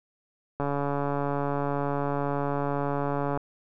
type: click train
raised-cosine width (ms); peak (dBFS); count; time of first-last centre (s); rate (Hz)
1; -15; 395; 0.6-3.375; 142
effects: none